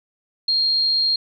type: tone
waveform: sine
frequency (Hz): 4225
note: C8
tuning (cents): +16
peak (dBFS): -16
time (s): 0.48-1.16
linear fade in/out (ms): 5
effects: none